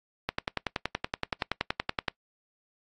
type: click train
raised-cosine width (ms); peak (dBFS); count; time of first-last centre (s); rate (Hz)
0.3; -11; 20; 0.29-2.082; 10.6
effects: noise-tail reverb RT60 0.1 s tail -23 dB re dry + AAC 32 kbps